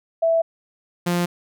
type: tone pair in turn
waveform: sine / sawtooth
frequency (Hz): 659.3 / 174.93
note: E5 / F3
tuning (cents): 0 / +3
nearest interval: octave + major seventh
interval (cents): 2297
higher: first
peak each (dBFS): -15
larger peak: neither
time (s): 0.22-0.42 / 1.06-1.26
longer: neither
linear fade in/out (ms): 10
effects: none